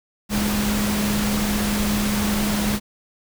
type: tone in noise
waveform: sine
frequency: 207.7 Hz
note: G#3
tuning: in tune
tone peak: -21 dBFS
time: 0.29-2.8 s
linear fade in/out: 50 ms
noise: pink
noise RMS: -25 dBFS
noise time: 0.29-2.8 s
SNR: +1 dB
effects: none